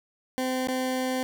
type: tone with dropouts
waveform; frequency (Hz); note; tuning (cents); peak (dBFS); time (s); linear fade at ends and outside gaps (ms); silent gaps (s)
20% pulse; 257.5; C4; -28; -21; 0.38-1.23; 0; 0.672-0.685
effects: none